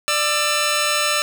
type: tone pair together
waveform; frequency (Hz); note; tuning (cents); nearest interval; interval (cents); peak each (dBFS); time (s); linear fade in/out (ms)
10% pulse; 593.7 / 1334; D5 / E6; +19 / +20; octave + major second; 1401; -12; 0.08-1.22; 0
effects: none